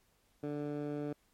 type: tone with band-pass filter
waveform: 15% pulse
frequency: 146.83 Hz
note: D3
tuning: in tune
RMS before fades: -38 dBFS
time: 0.43-1.13 s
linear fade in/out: 5 ms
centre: 330 Hz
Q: 0.92
effects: pink hiss -72 dBFS RMS until 1.33 s + MP3 64 kbps